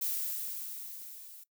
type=noise with level ramp; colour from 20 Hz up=violet; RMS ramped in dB=-32 to -51 dBFS; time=0.01-1.44 s; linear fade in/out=10 ms; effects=noise-tail reverb RT60 0.1 s tail -19 dB re dry